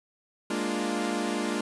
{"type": "chord", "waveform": "sawtooth", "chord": "Bb dominant seventh", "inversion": "third", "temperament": "equal", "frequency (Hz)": [207.7, 233.1, 293.7, 349.2], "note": ["Ab3", "Bb3", "D4", "F4"], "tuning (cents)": [0, 0, 0, 0], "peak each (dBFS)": -29, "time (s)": [0.5, 1.61], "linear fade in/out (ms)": 5, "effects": ["resampled to 24000 Hz", "8-bit"]}